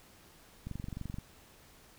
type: click train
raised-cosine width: 5 ms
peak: -27 dBFS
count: 13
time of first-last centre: 0.67-1.185 s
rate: 23.3 Hz
effects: pink hiss -59 dBFS RMS until 1.98 s